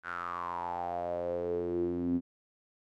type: tone with band-pass filter sweep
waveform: sawtooth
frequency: 87.31 Hz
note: F2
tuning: in tune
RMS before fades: -34 dBFS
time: 0.03-2.21 s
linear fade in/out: 50 ms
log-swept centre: 1500 to 250 Hz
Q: 8.4
effects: none

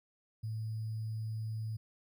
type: tone with sample-and-hold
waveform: sine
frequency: 110 Hz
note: A2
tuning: in tune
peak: -35 dBFS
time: 0.43-1.77 s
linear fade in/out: 10 ms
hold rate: 4900 Hz
effects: none

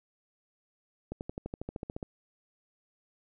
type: accelerating click train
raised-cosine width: 2 ms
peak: -23 dBFS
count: 13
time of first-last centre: 1.12-2.028 s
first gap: 89 ms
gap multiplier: 0.97
effects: none

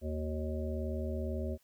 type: harmonic tone with a mistuned harmonic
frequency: 78 Hz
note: D#2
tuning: 5 cents sharp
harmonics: 1 / 3 / 5 / 7 / 8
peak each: -35 / -40 / -42 / -43 / -44 dBFS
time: 0.01-1.58 s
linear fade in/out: 50 ms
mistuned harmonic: 5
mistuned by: -63 cents
effects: white hiss -71 dBFS RMS until 1.63 s

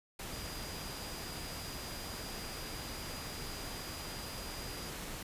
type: tone in noise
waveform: sine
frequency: 4875 Hz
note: D#8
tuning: 36 cents flat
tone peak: -49 dBFS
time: 0.32-4.9 s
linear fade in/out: 5 ms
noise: pink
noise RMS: -43 dBFS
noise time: 0.19-5.23 s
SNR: -9 dB
effects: resampled to 32000 Hz

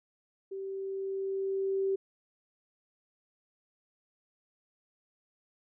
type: tone with level ramp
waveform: sine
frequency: 387.7 Hz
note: G4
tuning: 19 cents flat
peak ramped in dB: -36 to -26 dBFS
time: 0.51-1.96 s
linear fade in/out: 10 ms
effects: none

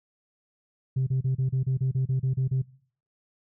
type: tone bursts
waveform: sine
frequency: 131.3 Hz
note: C3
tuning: 6 cents sharp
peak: -20 dBFS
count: 12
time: 0.96-2.621 s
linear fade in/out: 10 ms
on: 110 ms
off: 31 ms
effects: noise-tail reverb RT60 0.5 s tail -21 dB re dry + tanh soft clip ceiling -20 dBFS

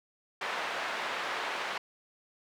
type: band-pass noise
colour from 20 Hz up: pink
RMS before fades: -35 dBFS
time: 0.41-1.78 s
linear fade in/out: 5 ms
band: 740 to 2600 Hz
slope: 12 dB/octave
effects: none

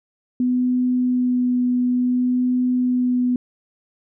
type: tone with vibrato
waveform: sine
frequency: 249.2 Hz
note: B3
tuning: 16 cents sharp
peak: -16 dBFS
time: 0.4-3.36 s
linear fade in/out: 2 ms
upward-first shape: sine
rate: 0.57 Hz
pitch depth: 10 cents each way
effects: none

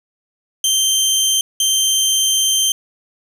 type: tone bursts at uneven times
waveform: 20% pulse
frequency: 3136 Hz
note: G7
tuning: in tune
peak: -8 dBFS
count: 2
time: 0.64-1.41 / 1.6-2.72 s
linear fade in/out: 2 ms
effects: none

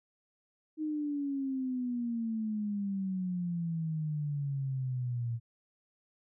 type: exponential sweep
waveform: sine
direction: down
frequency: 312.8 to 115.1 Hz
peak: -31 dBFS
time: 0.77-5.4 s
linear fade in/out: 50 ms
effects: none

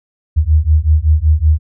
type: beating tone pair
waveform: sine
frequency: 74.9 / 80.2 Hz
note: D2 / E2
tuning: +35 / -47 cents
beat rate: 5.3 Hz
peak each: -11 dBFS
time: 0.36-1.59 s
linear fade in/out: 20 ms
effects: none

